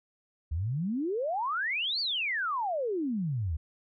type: exponential two-way sweep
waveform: sine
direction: up then down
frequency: 71.6 to 4699 to 71.6 Hz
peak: -28 dBFS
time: 0.51-3.57 s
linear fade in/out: 10 ms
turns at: 2 s
effects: none